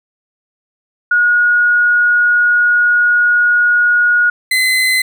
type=tone pair in turn; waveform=sine / 35% pulse; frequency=1446 / 2039 Hz; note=F#6 / C7; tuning=-40 / -45 cents; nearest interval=tritone; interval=595 cents; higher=second; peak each=-8 / -9 dBFS; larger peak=first; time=1.11-4.3 / 4.51-5.02 s; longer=first; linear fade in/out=5 ms; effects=none

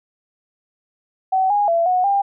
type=tone with pitch steps; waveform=sine; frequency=758 / 822 / 674 / 732 / 798 Hz; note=F#5 / G#5 / E5 / F#5 / G5; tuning=+42 / -18 / +38 / -19 / +31 cents; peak=-14 dBFS; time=1.32-2.22 s; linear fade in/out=10 ms; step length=180 ms; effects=none

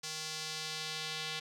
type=tone with band-pass filter sweep; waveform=square; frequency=156.4 Hz; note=D#3; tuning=9 cents sharp; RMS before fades=-40 dBFS; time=0.03-1.4 s; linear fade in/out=10 ms; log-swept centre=5500 to 3600 Hz; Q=1.6; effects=none

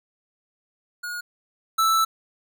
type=tone pair in turn; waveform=square; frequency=1441 / 1319.4 Hz; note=F#6 / E6; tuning=-46 / +1 cents; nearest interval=major second; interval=153 cents; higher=first; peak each=-30 / -18 dBFS; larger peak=second; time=1.03-1.21 / 1.78-2.05 s; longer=second; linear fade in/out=10 ms; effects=none

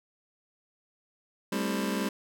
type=chord; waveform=sawtooth; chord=A minor seventh; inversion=third; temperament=just; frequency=198 / 220 / 264 / 330 Hz; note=G3 / A3 / C4 / E4; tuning=+18 / 0 / +16 / +2 cents; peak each=-27 / -31 / -30 / -33 dBFS; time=1.52-2.09 s; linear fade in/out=5 ms; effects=none

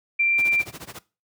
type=tone; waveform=sine; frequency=2362 Hz; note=D7; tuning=9 cents sharp; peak=-17 dBFS; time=0.19-0.62 s; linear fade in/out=10 ms
type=noise with tremolo; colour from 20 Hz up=pink; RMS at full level=-35 dBFS; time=0.38-0.99 s; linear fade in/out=5 ms; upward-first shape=sine; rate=14 Hz; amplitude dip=95%
effects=noise-tail reverb RT60 0.3 s tail -20 dB re dry + high-pass 100 Hz 12 dB/octave

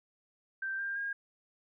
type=tone with pitch steps; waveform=sine; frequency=1566 / 1594.3 / 1623.1 Hz; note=G6 / G6 / G#6; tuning=-2 / +29 / -40 cents; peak=-33 dBFS; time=0.62-1.13 s; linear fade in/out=5 ms; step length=170 ms; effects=none

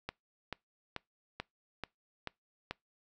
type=click train; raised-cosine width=0.3 ms; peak=-21 dBFS; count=7; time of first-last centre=0.09-2.71 s; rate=2.29 Hz; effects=noise-tail reverb RT60 0.2 s tail -25 dB re dry

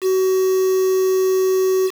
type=tone with quantisation; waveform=triangle; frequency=376.2 Hz; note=F#4; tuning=29 cents sharp; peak=-12 dBFS; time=0.01-1.91 s; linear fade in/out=50 ms; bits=5; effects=none

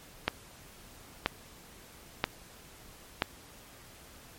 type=click train; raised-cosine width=0.3 ms; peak=-9 dBFS; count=4; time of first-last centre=0.28-3.221 s; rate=1.02 Hz; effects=pink hiss -53 dBFS RMS until 4.38 s + MP3 64 kbps

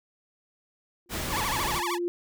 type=tone with exponential growth; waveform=sine; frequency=349.2 Hz; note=F4; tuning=in tune; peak=-24 dBFS; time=1.06-2.08 s; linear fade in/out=0 ms; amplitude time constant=220 ms
type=noise; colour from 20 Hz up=pink; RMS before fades=-32 dBFS; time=1.09-1.82 s; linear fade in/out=50 ms
type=tone with vibrato; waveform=sawtooth; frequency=987.8 Hz; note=B5; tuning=in tune; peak=-24 dBFS; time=1.29-1.99 s; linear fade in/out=50 ms; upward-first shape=sine; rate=13 Hz; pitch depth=290 cents each way
effects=none

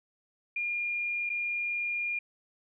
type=tone with dropouts; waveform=sine; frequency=2414 Hz; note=D7; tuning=47 cents sharp; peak=-29 dBFS; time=0.56-2.19 s; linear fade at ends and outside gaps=5 ms; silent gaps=1.294-1.299 s; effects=none

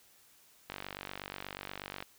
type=click train; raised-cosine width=0.3 ms; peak=-23 dBFS; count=65; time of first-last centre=0.7-2.025 s; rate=48.3 Hz; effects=white hiss -63 dBFS RMS until 2.18 s

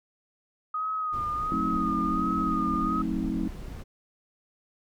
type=tone with vibrato; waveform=sine; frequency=1244.5 Hz; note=D#6; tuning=in tune; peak=-27 dBFS; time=0.74-3.02 s; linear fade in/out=5 ms; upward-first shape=sine; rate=1.4 Hz; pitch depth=46 cents each way
type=noise; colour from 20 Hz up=brown; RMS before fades=-38 dBFS; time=1.12-3.84 s; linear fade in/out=20 ms
type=chord; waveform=sine; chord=F# diminished seventh; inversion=none; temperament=just; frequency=185 / 222 / 266.4 / 319.7 Hz; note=F#3 / A3 / C4 / Eb4; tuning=0 / +16 / +31 / +47 cents; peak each=-32 dBFS; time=1.52-3.48 s; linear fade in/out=0 ms
effects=none

